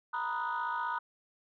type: chord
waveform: sine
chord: B major seventh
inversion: third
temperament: equal with one note detuned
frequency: 932.3 / 987.8 / 1244.5 / 1475.7 Hz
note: A#5 / B5 / D#6 / F#6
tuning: 0 / 0 / 0 / -5 cents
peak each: -35 / -36 / -36 / -37 dBFS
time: 0.13-0.99 s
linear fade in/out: 10 ms
effects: tanh soft clip ceiling -26 dBFS